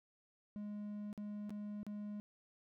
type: tone with dropouts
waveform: triangle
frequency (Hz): 207.7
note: G#3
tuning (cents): 0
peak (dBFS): -40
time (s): 0.56-2.2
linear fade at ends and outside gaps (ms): 0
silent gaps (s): 1.129-1.177 / 1.495-1.505 / 1.831-1.866
effects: none